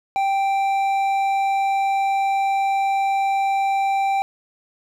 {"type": "tone with hard clipping", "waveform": "triangle", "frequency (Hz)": 784, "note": "G5", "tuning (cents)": 0, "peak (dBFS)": -19, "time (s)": [0.16, 4.22], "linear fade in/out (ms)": 0, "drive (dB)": 10, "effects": []}